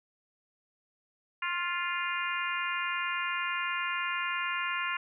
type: harmonic tone with a mistuned harmonic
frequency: 349.2 Hz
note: F4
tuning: in tune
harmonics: 3 / 4 / 5 / 6 / 7 / 8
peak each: -35 / -36 / -37 / -38 / -38 / -39 dBFS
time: 1.42-4.97 s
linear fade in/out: 5 ms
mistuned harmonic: 3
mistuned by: +20 cents
effects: none